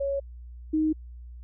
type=tone pair in turn; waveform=sine; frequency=555 / 311.5 Hz; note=C#5 / D#4; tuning=+2 / +2 cents; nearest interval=minor seventh; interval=1000 cents; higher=first; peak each=-25 / -21 dBFS; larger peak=second; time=0-0.2 / 0.73-0.93 s; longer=neither; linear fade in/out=10 ms; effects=added 60 Hz sine -40 dBFS peak until 1.43 s